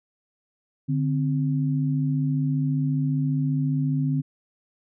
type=tone pair together; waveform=sine; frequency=146.83 / 261.6 Hz; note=D3 / C4; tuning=0 / 0 cents; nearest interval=minor seventh; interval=1000 cents; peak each=-22 / -26 dBFS; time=0.88-4.22 s; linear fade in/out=20 ms; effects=none